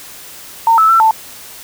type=tone with pitch steps; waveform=sine; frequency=912 / 1307 / 1341 / 885 Hz; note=A#5 / E6 / E6 / A5; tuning=-38 / -15 / +29 / +10 cents; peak=-6 dBFS; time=0.67-1.11 s; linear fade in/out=2 ms; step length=110 ms; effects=white hiss -34 dBFS RMS until 1.63 s